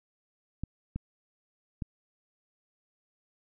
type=clicks; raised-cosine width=5 ms; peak=-21 dBFS; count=3; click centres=0.636 / 0.96 / 1.822 s; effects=none